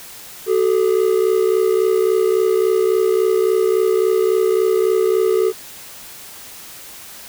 triangle ring-modulated tone, 408 Hz, G#4, 31 cents flat, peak -8 dBFS, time 0.46-5.53 s, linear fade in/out 50 ms, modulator 31.8 Hz, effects white hiss -37 dBFS RMS until 7.28 s

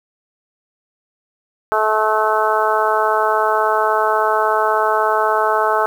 harmonic tone, 216.4 Hz, A3, 29 cents flat, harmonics 2 / 3 / 4 / 5 / 6 / 7, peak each -21 / -20 / -19 / -21 / -20 / -24 dBFS, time 1.72-5.86 s, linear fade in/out 0 ms, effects 7-bit

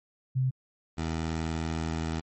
sine / 15% pulse tone pair in turn, 130 / 80.83 Hz, C3 / E2, -11 / -33 cents, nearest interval minor sixth, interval 822 cents, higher first, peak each -23 / -23 dBFS, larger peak neither, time 0.35-0.51 / 0.97-2.21 s, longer second, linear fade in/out 20 ms, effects MP3 32 kbps

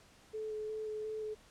sine tone with vibrato, 431.4 Hz, A4, 34 cents flat, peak -37 dBFS, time 0.33-1.35 s, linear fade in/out 20 ms, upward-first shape square, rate 2.8 Hz, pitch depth 11 cents each way, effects pink hiss -62 dBFS RMS until 1.5 s + low-pass 9000 Hz 12 dB/octave

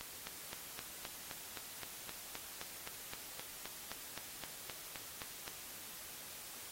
click train, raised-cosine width 0.2 ms, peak -25 dBFS, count 22, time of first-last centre 0.01-5.479 s, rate 3.84 Hz, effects white hiss -50 dBFS RMS until 6.71 s + AAC 48 kbps

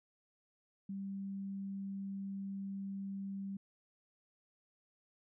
sine tone, 196 Hz, G3, in tune, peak -39 dBFS, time 0.89-3.57 s, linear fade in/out 5 ms, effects none

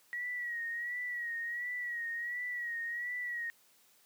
sine tone with vibrato, 1913 Hz, A#6, 44 cents sharp, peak -35 dBFS, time 0.13-3.5 s, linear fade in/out 0 ms, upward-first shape sine, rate 1.4 Hz, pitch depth 55 cents each way, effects white hiss -66 dBFS RMS until 4.05 s + high-pass 150 Hz 12 dB/octave

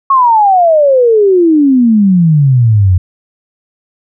sine exponential sweep, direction down, 1108.7 to 87.31 Hz, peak -4 dBFS, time 0.1-2.98 s, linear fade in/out 5 ms, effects none

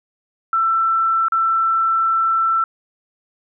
sine tone with dropouts, 1336 Hz, E6, 23 cents sharp, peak -14 dBFS, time 0.53-2.64 s, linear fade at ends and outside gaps 2 ms, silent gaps 1.284-1.321 s, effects none

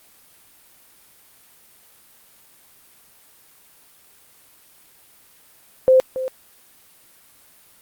sine tone with echo, 519 Hz, C5, 14 cents flat, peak -9 dBFS, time 5.88-6 s, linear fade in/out 0 ms, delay 280 ms, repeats 1, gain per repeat -13 dB, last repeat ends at 6.28 s, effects white hiss -52 dBFS RMS until 7.81 s + Opus 32 kbps

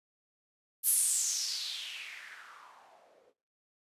violet noise with low-pass filter sweep, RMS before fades -35 dBFS, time 0.83-3.34 s, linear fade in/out 50 ms, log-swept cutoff 12000 to 440 Hz, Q 4.6, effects noise-tail reverb RT60 0.6 s tail -26 dB re dry + resampled to 32000 Hz

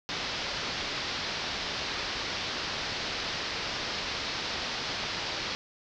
white low-pass noise, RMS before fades -34 dBFS, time 0.09-5.55 s, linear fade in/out 0 ms, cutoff 5300 Hz, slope 48 dB/octave, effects none

